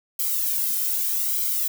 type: noise with flanger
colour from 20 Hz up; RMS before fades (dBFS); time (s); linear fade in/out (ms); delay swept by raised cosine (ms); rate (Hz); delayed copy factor
violet; -24; 0.19-1.68; 5; 1.1 to 1.78; 0.83; -0.75
effects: none